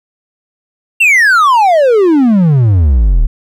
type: exponential sweep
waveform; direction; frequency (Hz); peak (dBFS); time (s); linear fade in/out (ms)
triangle; down; 2794 to 34.65; -3; 1-3.27; 10
effects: none